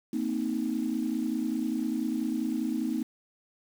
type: tone cluster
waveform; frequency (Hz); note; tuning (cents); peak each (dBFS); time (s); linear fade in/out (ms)
sine; 227.7 / 257.8 / 312.5; A#3 / C4 / D#4; -40 / -26 / +8; -31; 0.13-3.03; 5
effects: tanh soft clip ceiling -18 dBFS + 8-bit